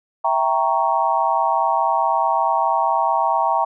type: chord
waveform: sine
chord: E diminished seventh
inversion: none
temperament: equal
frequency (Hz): 659.3 / 784 / 932.3 / 1108.7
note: E5 / G5 / Bb5 / Db6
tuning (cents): 0 / 0 / 0 / 0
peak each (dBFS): -23 / -21 / -19 / -23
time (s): 0.24-3.65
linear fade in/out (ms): 10
effects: none